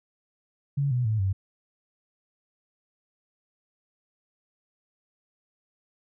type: tone with pitch steps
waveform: sine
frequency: 140.7 / 123.91 / 109.12 / 96.1 Hz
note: C#3 / B2 / A2 / G2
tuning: +26 / +6 / -14 / -34 cents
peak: -22 dBFS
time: 0.77-1.33 s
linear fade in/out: 10 ms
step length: 140 ms
effects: none